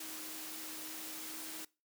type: tone in noise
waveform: sine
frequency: 314.2 Hz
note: D#4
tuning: 17 cents sharp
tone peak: -52 dBFS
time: 0-1.65 s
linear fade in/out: 5 ms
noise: white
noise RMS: -45 dBFS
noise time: 0-1.65 s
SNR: -10 dB
effects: noise-tail reverb RT60 0.3 s tail -23 dB re dry + high-pass 200 Hz 12 dB/octave